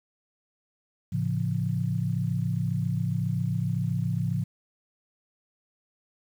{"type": "chord", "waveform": "sine", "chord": "A augmented", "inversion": "none", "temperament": "just", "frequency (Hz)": [110, 137.5, 171.88], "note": ["A2", "C#3", "E#3"], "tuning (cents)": [0, -14, -27], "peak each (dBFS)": -29, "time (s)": [1.12, 4.44], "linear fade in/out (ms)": 10, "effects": ["9-bit"]}